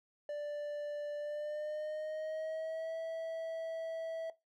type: tone with pitch glide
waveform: triangle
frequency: 588 to 652.4 Hz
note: D5 to E5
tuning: +2 to -18 cents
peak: -35 dBFS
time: 0.29-4.3 s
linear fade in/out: 2 ms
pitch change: +180 cents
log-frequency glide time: 1.17-2.97 s
effects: noise-tail reverb RT60 0.2 s tail -17 dB re dry